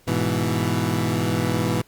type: chord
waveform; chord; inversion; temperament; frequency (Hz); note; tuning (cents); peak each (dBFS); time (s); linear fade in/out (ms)
20% pulse; E major; first; equal; 103.83 / 123.47 / 164.81; G#2 / B2 / E3; 0 / 0 / 0; -20; 0.07-1.82; 10
effects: pink hiss -56 dBFS RMS until 1.87 s + Opus 48 kbps